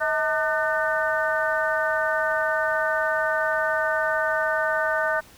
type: harmonic tone with a mistuned harmonic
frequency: 301.5 Hz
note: D4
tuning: 46 cents sharp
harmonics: 2 / 3 / 4 / 5 / 6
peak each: -25 / -30 / -30 / -25 / -30 dBFS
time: 0-5.21 s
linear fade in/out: 20 ms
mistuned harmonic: 2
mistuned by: +89 cents
effects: pink hiss -50 dBFS RMS until 5.37 s